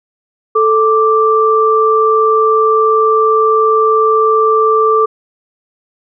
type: tone pair together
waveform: sine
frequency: 439.3 / 1174.7 Hz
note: A4 / D6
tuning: -3 / 0 cents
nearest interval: octave + perfect fourth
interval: 1703 cents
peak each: -10 dBFS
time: 0.55-5.06 s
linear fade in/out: 10 ms
effects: none